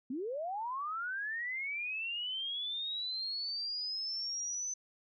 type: linear sweep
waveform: sine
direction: up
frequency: 235 to 6110 Hz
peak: -35 dBFS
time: 0.1-4.74 s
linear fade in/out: 5 ms
effects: none